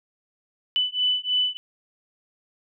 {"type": "beating tone pair", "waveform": "sine", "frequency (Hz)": [2990, 2993.2], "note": ["F#7", "F#7"], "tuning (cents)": [17, 19], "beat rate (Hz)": 3.2, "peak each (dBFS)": -24, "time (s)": [0.76, 1.57], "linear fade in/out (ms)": 0, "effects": []}